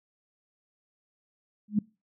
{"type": "tone with exponential growth", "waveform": "sine", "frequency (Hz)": 209.4, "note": "G#3", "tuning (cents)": 15, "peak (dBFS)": -17, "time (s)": [1.68, 1.79], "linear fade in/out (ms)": 5, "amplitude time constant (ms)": 23, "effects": ["noise-tail reverb RT60 0.3 s tail -24 dB re dry"]}